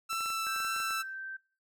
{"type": "tone with vibrato", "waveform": "sawtooth", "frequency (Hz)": 1330, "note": "E6", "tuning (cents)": 15, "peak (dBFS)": -28, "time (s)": [0.09, 1.03], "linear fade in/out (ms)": 20, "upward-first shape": "sine", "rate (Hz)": 1.9, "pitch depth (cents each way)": 9}
{"type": "clicks", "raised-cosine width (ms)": 0.5, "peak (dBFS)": -33, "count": 11, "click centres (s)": [0.13, 0.207, 0.26, 0.303, 0.468, 0.562, 0.603, 0.648, 0.763, 0.802, 0.908]}
{"type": "tone with pitch glide", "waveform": "sine", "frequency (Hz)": [1568, 1557.2], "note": ["G6", "G6"], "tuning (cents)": [0, -12], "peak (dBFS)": -38, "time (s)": [0.46, 1.37], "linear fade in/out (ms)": 10, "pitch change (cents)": -12, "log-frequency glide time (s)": [0.58, 0.63]}
{"effects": ["noise-tail reverb RT60 0.4 s tail -23 dB re dry"]}